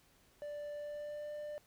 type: tone with pitch glide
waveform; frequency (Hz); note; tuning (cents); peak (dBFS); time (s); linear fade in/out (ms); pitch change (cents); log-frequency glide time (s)
triangle; 587.3 to 595.2; D5 to D5; 0 to +23; -39; 0.42-1.58; 0; +23; 0.73-1.32
effects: pink hiss -68 dBFS RMS until 1.66 s